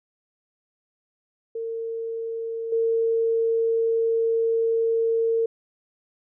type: tone with level steps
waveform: sine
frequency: 455.3 Hz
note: A#4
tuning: 41 cents flat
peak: -27 / -19 dBFS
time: 1.55-5.46 s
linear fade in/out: 5 ms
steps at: 2.72 s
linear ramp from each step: 5 ms
effects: none